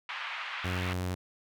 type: band-pass noise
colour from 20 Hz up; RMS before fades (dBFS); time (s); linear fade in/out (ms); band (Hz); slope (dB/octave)
white; -38; 0.09-0.93; 2; 910 to 2800; 24
type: tone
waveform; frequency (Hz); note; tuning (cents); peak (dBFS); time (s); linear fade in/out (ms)
sawtooth; 90.9; F#2; -30; -27; 0.64-1.15; 10
effects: none